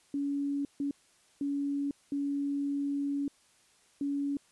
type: tone bursts at uneven times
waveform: sine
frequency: 282.6 Hz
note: C#4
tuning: 34 cents sharp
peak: -29 dBFS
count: 5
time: 0.14-0.65 / 0.8-0.91 / 1.41-1.91 / 2.12-3.28 / 4.01-4.37 s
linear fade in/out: 2 ms
effects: white hiss -65 dBFS RMS until 4.51 s + resampled to 24000 Hz